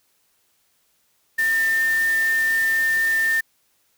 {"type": "tone in noise", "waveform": "sine", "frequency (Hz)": 1801, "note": "A6", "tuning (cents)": 40, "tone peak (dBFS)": -17, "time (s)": [1.38, 3.41], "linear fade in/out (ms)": 10, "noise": "white", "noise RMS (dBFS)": -34, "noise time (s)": [1.38, 3.41], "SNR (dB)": 14, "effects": ["white hiss -65 dBFS RMS until 3.97 s"]}